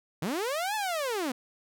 sawtooth linear two-way sweep, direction up then down, 138.7 to 881 to 235.2 Hz, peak -25 dBFS, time 0.22-1.32 s, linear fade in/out 5 ms, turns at 0.75 s, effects none

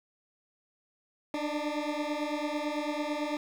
20% pulse beating tone pair, 293.7 / 302.7 Hz, D4 / D#4, 0 / -48 cents, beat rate 9 Hz, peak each -28 / -29 dBFS, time 1.34-3.37 s, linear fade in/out 2 ms, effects low-pass 5000 Hz 12 dB/octave + 9-bit

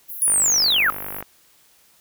pink high-pass noise, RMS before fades -33 dBFS, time 0.08-1.22 s, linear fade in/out 20 ms, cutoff 11000 Hz, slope 96 dB/octave
sine linear sweep, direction down, 10510 to 1200 Hz, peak -15 dBFS, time 0.22-0.9 s, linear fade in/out 0 ms
click train, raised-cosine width 0.5 ms, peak -17 dBFS, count 48, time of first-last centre 0.28-1.226 s, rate 49.7 Hz
effects white hiss -56 dBFS RMS until 2 s

